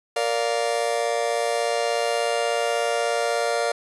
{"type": "chord", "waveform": "40% pulse", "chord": "Bb major", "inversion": "none", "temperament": "just", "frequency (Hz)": [466.2, 582.7, 699.2], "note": ["Bb4", "D5", "F5"], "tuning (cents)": [0, -14, 2], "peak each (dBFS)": -25, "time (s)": [0.16, 3.72], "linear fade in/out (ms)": 5, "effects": ["resampled to 24000 Hz"]}